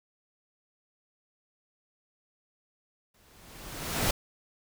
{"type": "noise with exponential growth", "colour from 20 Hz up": "pink", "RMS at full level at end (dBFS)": -25, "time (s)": [3.14, 4.11], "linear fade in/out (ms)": 5, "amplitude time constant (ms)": 210, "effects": []}